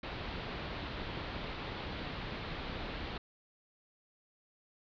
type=low-pass noise; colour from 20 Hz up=pink; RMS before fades=-41 dBFS; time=0.03-3.18 s; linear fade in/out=5 ms; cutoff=4300 Hz; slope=48 dB/octave; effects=none